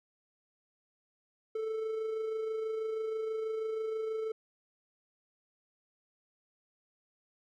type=tone with amplitude modulation; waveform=triangle; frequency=440.6 Hz; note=A4; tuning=2 cents sharp; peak=-29 dBFS; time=1.55-4.32 s; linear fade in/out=5 ms; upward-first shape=sine; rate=26.2 Hz; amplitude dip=35%; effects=none